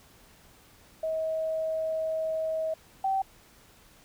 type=tone pair in turn; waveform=sine; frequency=638 / 772.5 Hz; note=D#5 / G5; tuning=+43 / -26 cents; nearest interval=minor third; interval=331 cents; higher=second; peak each=-27 / -24 dBFS; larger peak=second; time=1.03-2.74 / 3.04-3.22 s; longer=first; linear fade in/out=5 ms; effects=pink hiss -57 dBFS RMS until 4.04 s